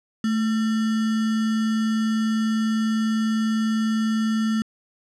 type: tone with sample-and-hold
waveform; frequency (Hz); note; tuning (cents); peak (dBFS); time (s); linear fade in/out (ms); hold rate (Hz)
sine; 220; A3; 0; -19; 0.24-4.62; 2; 1575
effects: low-pass 7000 Hz 12 dB/octave